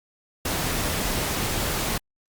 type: noise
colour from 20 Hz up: pink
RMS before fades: -26 dBFS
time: 0.45-1.98 s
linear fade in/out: 5 ms
effects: Opus 48 kbps